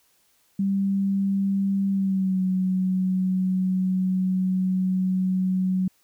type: tone with pitch glide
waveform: sine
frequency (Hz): 196 to 186.18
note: G3 to F#3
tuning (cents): 0 to +11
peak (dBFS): -20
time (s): 0.59-5.88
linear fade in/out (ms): 5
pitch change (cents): -89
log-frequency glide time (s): 1.9-2.42
effects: white hiss -64 dBFS RMS until 6.03 s